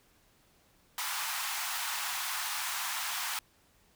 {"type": "high-pass noise", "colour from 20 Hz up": "pink", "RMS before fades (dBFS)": -35, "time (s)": [0.98, 3.39], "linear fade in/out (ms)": 2, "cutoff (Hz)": 810, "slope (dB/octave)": 48, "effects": ["pink hiss -66 dBFS RMS until 3.95 s"]}